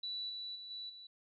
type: tone with level steps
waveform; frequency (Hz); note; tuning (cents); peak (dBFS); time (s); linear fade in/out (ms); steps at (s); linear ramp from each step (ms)
sine; 3951; B7; 0; -38 / -41 / -46 / -42 / -50; 0.03-1.07; 5; 0.29 / 0.55 / 0.7 / 0.89; 10
effects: none